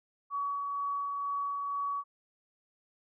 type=tone with tremolo; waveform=sine; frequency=1131 Hz; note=C#6; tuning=34 cents sharp; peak=-30 dBFS; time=0.3-2.04 s; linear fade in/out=50 ms; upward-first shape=sine; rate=2.1 Hz; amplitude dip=25%; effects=none